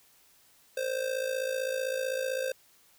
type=tone with amplitude modulation; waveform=square; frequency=523.3 Hz; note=C5; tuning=in tune; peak=-27 dBFS; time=0.77-2.52 s; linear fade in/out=5 ms; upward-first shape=sine; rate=55.7 Hz; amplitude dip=70%; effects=white hiss -62 dBFS RMS until 2.98 s